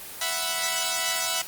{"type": "chord", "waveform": "5% pulse", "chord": "E suspended second", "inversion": "none", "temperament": "equal", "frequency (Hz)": [659.3, 740, 987.8], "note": ["E5", "F#5", "B5"], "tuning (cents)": [0, 0, 0], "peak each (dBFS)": -18, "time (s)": [0.21, 1.42], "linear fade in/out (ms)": 5, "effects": ["white hiss -39 dBFS RMS until 1.47 s", "Opus 24 kbps"]}